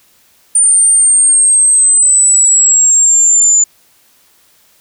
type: linear sweep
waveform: sine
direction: down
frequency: 9040 to 7040 Hz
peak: -5 dBFS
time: 0.55-3.64 s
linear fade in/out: 5 ms
effects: white hiss -50 dBFS RMS until 4.8 s